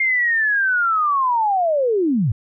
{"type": "linear sweep", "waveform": "sine", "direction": "down", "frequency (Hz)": [2129, 94], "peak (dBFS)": -15, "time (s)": [0, 2.32], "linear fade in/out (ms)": 5, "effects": []}